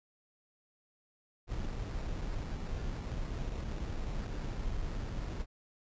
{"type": "noise with sample-and-hold", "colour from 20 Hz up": "brown", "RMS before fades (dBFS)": -37, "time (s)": [1.47, 5.46], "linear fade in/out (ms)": 50, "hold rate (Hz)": 3150, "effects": ["resampled to 16000 Hz"]}